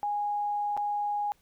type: tone with dropouts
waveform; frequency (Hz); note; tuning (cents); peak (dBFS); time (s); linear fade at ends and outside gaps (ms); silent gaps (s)
sine; 825; G#5; -12; -27; 0.03-1.32; 0; 0.767-0.775
effects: pink hiss -67 dBFS RMS until 1.41 s